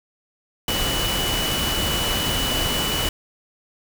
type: tone in noise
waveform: sine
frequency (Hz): 2960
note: F#7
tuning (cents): 0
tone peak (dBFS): -25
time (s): 0.68-3.09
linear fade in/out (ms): 2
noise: pink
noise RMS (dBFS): -24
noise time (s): 0.68-3.09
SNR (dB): -4
effects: none